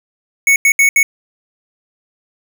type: tone bursts at uneven times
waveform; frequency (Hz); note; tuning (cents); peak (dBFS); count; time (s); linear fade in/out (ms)
square; 2217; C#7; 0; -8; 4; 0.47-0.56 / 0.65-0.72 / 0.79-0.89 / 0.96-1.03; 2
effects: none